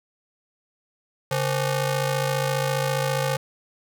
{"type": "ring-modulated tone", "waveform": "sawtooth", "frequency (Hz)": 333.2, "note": "E4", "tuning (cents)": 19, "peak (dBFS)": -15, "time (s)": [1.31, 3.37], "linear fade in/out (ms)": 5, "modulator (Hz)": 194, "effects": []}